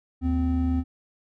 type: tone pair together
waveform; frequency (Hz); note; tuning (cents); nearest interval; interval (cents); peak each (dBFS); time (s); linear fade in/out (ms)
triangle; 76.5 / 258.1; D#2 / C4; -29 / -23; octave + major sixth; 2106; -22; 0.21-0.84; 50
effects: none